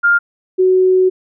sine tone pair in turn, 1404 / 371.9 Hz, F6 / F#4, +9 / +9 cents, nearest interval octave + major seventh, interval 2300 cents, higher first, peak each -8 dBFS, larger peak neither, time 0.03-0.19 / 0.58-1.1 s, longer second, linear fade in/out 20 ms, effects none

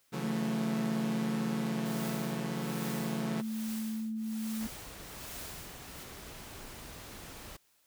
sawtooth chord, F# minor seventh, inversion second, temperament equal with one note detuned, 138.59 / 164.81 / 181.09 / 220 Hz, C#3 / E3 / F#3 / A3, 0 / 0 / -37 / 0 cents, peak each -36 dBFS, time 0.12-3.42 s, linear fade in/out 20 ms
sine tone, 220.3 Hz, A3, 2 cents sharp, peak -33 dBFS, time 0.23-4.67 s, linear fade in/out 5 ms
white noise with tremolo, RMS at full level -44 dBFS, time 1.85-6.04 s, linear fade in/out 10 ms, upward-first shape triangle, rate 1.2 Hz, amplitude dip 100%
pink noise, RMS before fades -47 dBFS, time 4.6-7.57 s, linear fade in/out 10 ms
effects white hiss -70 dBFS RMS until 7.86 s

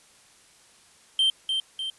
triangle tone with echo, 3136 Hz, G7, in tune, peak -17 dBFS, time 1.19-1.3 s, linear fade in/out 2 ms, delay 300 ms, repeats 2, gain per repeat -5 dB, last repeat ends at 1.9 s, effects white hiss -56 dBFS RMS until 1.98 s + resampled to 24000 Hz

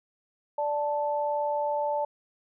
sine tone pair together, 586.7 / 879 Hz, D5 / A5, -2 / -2 cents, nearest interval perfect fifth, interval 700 cents, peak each -28 dBFS, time 0.58-2.05 s, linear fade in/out 5 ms, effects none

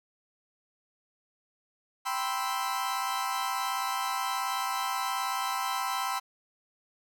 40% pulse chord, C major seventh, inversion second, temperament equal, 784 / 987.8 / 1046.5 / 1318.5 Hz, G5 / B5 / C6 / E6, 0 / 0 / 0 / 0 cents, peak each -34 dBFS, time 2.05-6.2 s, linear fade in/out 20 ms, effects none

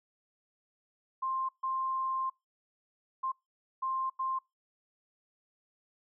sine tone bursts at uneven times, 1053 Hz, C6, 11 cents sharp, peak -30 dBFS, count 5, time 1.22-1.49 / 1.63-2.3 / 3.23-3.32 / 3.82-4.1 / 4.19-4.39 s, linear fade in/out 10 ms, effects noise-tail reverb RT60 0.2 s tail -24 dB re dry

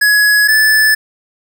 square tone pair in turn, 1683 / 1740.3 Hz, G#6 / A6, +23 / -19 cents, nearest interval minor second, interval 58 cents, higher second, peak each -8 dBFS, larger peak neither, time 0.01-0.48 / 0.48-0.95 s, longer neither, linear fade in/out 10 ms, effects none

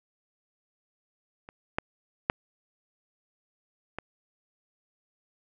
clicks, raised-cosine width 0.5 ms, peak -29 / -11 / -7 / -19 dBFS, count 4, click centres 1.489 / 1.785 / 2.299 / 3.986 s, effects none

